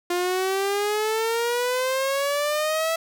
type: exponential sweep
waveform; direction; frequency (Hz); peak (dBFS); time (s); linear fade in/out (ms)
sawtooth; up; 350 to 659.3; -18; 0.1-2.96; 5
effects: none